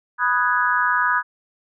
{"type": "chord", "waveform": "sine", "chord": "G# minor seventh", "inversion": "first", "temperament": "equal", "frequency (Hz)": [987.8, 1244.5, 1480, 1661.2], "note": ["B5", "D#6", "F#6", "G#6"], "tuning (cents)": [0, 0, 0, 0], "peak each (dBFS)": -22, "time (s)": [0.18, 1.23], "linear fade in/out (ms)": 50, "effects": []}